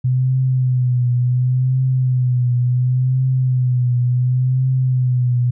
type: tone with vibrato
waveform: sine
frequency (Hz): 126.5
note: B2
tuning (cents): +42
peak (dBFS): -13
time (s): 0.04-5.51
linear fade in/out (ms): 10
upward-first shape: triangle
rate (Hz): 0.7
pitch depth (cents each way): 58
effects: none